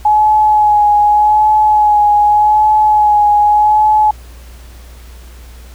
sine tone with vibrato, 843 Hz, G#5, 26 cents sharp, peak -6 dBFS, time 0.05-4.11 s, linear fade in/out 5 ms, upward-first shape sine, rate 0.84 Hz, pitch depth 24 cents each way, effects added 60 Hz sine -32 dBFS peak until 5.74 s + pink hiss -42 dBFS RMS until 5.74 s

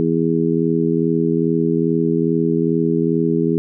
harmonic tone, 82.41 Hz, E2, in tune, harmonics 2 / 3 / 4 / 5, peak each -20 / -20 / -20 / -20 dBFS, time 0-3.58 s, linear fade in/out 0 ms, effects none

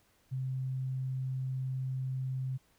sine tone, 130.81 Hz, C3, in tune, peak -32 dBFS, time 0.31-2.58 s, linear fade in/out 20 ms, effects pink hiss -69 dBFS RMS until 2.78 s

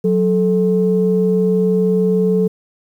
sine tone pair together, 183.65 / 436.8 Hz, F#3 / A4, -13 / -13 cents, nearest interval octave + minor third, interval 1500 cents, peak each -14 dBFS, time 0.04-2.48 s, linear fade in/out 10 ms, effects tanh soft clip ceiling -4 dBFS + 8-bit

